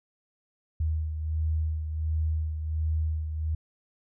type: beating tone pair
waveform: sine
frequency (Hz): 78.4 / 79.8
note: D#2 / D#2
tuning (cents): +14 / +44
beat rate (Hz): 1.4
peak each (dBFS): -26 / -35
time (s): 0.8-3.55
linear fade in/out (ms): 5
effects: none